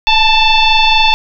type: tone with frequency modulation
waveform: sine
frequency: 1760 Hz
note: A6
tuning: in tune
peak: -6 dBFS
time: 0.07-1.14 s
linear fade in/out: 0 ms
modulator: 886 Hz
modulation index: 2.5
effects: none